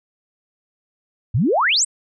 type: exponential sweep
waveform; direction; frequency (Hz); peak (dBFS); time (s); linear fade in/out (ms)
sine; up; 95.3 to 8870; -14; 1.34-1.85; 10
effects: none